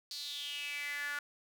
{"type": "tone with high-pass filter sweep", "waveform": "sawtooth", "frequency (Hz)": 289.3, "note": "D4", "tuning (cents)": -26, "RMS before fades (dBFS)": -40, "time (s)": [0.11, 1.19], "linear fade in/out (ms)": 2, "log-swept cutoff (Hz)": [4500, 1500], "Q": 6.6, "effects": []}